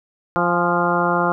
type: harmonic tone with a mistuned harmonic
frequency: 174.61 Hz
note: F3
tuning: in tune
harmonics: 1 / 2 / 3 / 4 / 5 / 6 / 7 / 8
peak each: -24 / -24 / -24 / -24 / -24 / -24 / -24 / -24 dBFS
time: 0.36-1.32 s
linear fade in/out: 0 ms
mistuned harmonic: 5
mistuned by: -38 cents
effects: none